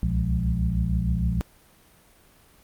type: tone cluster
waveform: sine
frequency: 62.5 / 69 / 118.9 / 174.1 / 207.3 Hz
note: B1 / C#2 / A#2 / F3 / G#3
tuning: +21 / -7 / +35 / -5 / -3 cents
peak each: -25 / -29 / -28 / -27 / -34 dBFS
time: 0.03-1.41 s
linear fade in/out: 0 ms
effects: pink hiss -56 dBFS RMS until 2.63 s + Opus 32 kbps